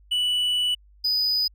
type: tone pair in turn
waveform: triangle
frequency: 2960 / 4978 Hz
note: F#7 / D#8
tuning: 0 / 0 cents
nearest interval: major sixth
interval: 900 cents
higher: second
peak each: -19 dBFS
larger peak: neither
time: 0.11-0.75 / 1.04-1.48 s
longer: first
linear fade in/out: 10 ms
effects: added 50 Hz sine -51 dBFS peak until 1.54 s